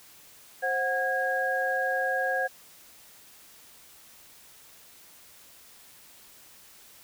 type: tone cluster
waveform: sine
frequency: 527 / 736 / 1639 Hz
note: C5 / F#5 / G#6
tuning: +12 / -9 / -23 cents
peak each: -30 / -30 / -28 dBFS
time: 0.62-2.48 s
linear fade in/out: 20 ms
effects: white hiss -53 dBFS RMS until 7.03 s